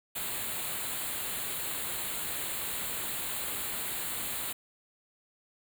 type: band-stop noise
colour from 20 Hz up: white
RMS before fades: -35 dBFS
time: 0.15-4.53 s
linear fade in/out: 10 ms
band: 4400 to 7000 Hz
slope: 96 dB/octave
effects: none